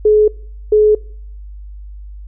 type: tone pair in turn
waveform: sine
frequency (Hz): 425.1 / 425.1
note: G#4 / G#4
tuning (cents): +40 / +40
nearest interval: unison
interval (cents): 0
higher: neither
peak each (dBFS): -6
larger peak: neither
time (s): 0.05-0.28 / 0.72-0.95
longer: neither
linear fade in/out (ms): 5
effects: noise-tail reverb RT60 0.6 s tail -24 dB re dry + added 50 Hz sine -29 dBFS peak until 2.27 s